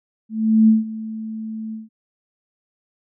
sine tone with ADSR envelope, 220 Hz, A3, in tune, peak -8 dBFS, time 0.29-1.89 s, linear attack 390 ms, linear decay 160 ms, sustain -18 dB, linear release 160 ms, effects none

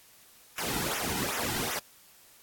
pink noise with flanger, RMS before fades -32 dBFS, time 0.58-1.79 s, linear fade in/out 2 ms, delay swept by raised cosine 0.22 to 1.82 ms, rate 2.6 Hz, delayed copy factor -0.95, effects white hiss -57 dBFS RMS until 2.42 s + AAC 64 kbps

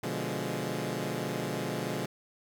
15% pulse chord, B diminished seventh, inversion none, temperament equal, 123.47 / 146.83 / 174.61 / 207.7 Hz, B2 / D3 / F3 / Ab3, 0 / 0 / 0 / 0 cents, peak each -31 dBFS, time 0.03-2.06 s, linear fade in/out 5 ms, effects none

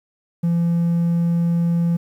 triangle tone, 170 Hz, F3, 46 cents flat, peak -13 dBFS, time 0.43-1.97 s, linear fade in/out 10 ms, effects tanh soft clip ceiling -9 dBFS + 9-bit

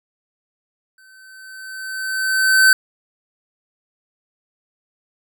square tone with exponential growth, 1534 Hz, G6, 38 cents flat, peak -8 dBFS, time 0.98-2.73 s, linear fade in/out 2 ms, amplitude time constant 380 ms, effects none

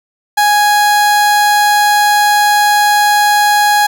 30% pulse tone, 830 Hz, G#5, 1 cent flat, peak -5 dBFS, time 0.37-3.87 s, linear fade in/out 10 ms, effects none

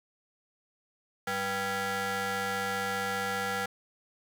20% pulse ring-modulated tone, 295 Hz, D4, 8 cents sharp, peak -22 dBFS, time 1.27-3.66 s, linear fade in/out 5 ms, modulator 1080 Hz, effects none

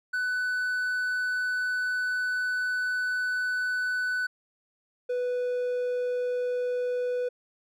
triangle tone pair in turn, 1496 / 494.5 Hz, F#6 / B4, +19 / +2 cents, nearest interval octave + perfect fifth, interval 1917 cents, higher first, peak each -24 dBFS, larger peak neither, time 0.13-4.27 / 5.09-7.29 s, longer first, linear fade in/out 10 ms, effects none

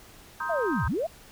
sine chord, C minor seventh, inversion third, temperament just, 941.9 / 1046.5 / 1255.8 / 1569.8 Hz, Bb5 / C6 / Eb6 / G6, +18 / 0 / +16 / +2 cents, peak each -34 / -36 / -34 / -33 dBFS, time 0.4-0.88 s, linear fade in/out 5 ms
sine linear two-way sweep, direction down then up, 707 to 55.1 to 707 Hz, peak -25 dBFS, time 0.49-1.07 s, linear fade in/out 10 ms, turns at 0.86 s
effects pink hiss -51 dBFS RMS until 1.31 s

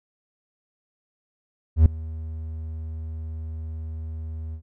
triangle tone with ADSR envelope, 79.5 Hz, D#2, 38 cents sharp, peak -6 dBFS, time 1.76-4.62 s, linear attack 98 ms, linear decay 3 ms, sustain -22 dB, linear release 83 ms, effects none

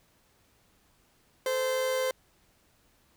40% pulse tone pair together, 436.9 / 518.3 Hz, A4 / C5, -12 / -16 cents, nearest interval minor third, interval 296 cents, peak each -37 / -26 dBFS, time 1.46-2.11 s, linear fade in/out 2 ms, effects pink hiss -66 dBFS RMS until 3.16 s

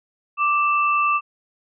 sine tone pair together, 1174.7 / 2655 Hz, D6 / E7, 0 / +12 cents, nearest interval octave + major second, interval 1412 cents, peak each -17 / -23 dBFS, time 0.37-1.21 s, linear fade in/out 50 ms, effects none

